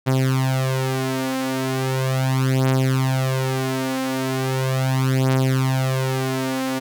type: beating tone pair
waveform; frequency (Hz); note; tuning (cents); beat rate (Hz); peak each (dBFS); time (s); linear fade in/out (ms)
sawtooth; 131.3 / 131.68; C3 / C3; +6 / +11; 0.38; -17 / -18; 0.06-6.8; 20
effects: none